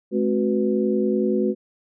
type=tone cluster; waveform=sine; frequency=214.2 / 264.5 / 367.3 / 495.5 Hz; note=A3 / C4 / F#4 / B4; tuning=-46 / +19 / -13 / +6 cents; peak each=-22 / -27 / -22 / -27 dBFS; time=0.11-1.55 s; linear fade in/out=50 ms; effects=none